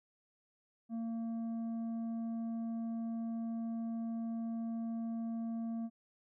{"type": "tone with tanh clipping", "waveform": "sine", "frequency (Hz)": 228.4, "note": "A#3", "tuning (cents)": -35, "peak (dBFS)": -37, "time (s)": [0.89, 5.9], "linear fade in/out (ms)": 50, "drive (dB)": 6, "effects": []}